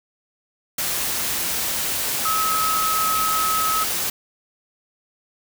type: tone in noise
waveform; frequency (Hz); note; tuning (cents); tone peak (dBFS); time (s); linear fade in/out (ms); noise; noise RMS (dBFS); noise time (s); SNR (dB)
sine; 1284; E6; -46; -20; 2.25-3.84; 5; white; -24; 0.78-4.1; +1
effects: none